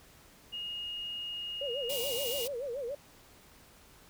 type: tone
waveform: sine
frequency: 2859 Hz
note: F7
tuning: 40 cents sharp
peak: -36 dBFS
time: 0.52-2.46 s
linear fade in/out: 20 ms
type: tone with vibrato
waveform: sine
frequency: 517 Hz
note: C5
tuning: 21 cents flat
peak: -34 dBFS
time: 1.61-2.95 s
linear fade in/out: 5 ms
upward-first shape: sine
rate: 7 Hz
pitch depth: 200 cents each way
type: band-stop noise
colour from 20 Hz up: white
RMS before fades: -38 dBFS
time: 1.89-2.48 s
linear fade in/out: 10 ms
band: 1000 to 2300 Hz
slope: 48 dB/octave
effects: pink hiss -58 dBFS RMS until 4.09 s